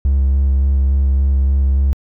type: tone with vibrato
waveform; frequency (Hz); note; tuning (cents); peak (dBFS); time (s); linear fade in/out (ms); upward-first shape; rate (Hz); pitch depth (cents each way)
triangle; 68; C#2; -33; -8; 0.05-1.93; 0; square; 3.5; 15
effects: tanh soft clip ceiling -5 dBFS